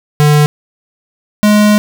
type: tone pair in turn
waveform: square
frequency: 148.8 / 209.5 Hz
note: D3 / G#3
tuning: +23 / +15 cents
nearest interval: tritone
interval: 592 cents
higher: second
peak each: -6 / -6 dBFS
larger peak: neither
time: 0.2-0.46 / 1.43-1.78 s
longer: second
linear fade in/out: 0 ms
effects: none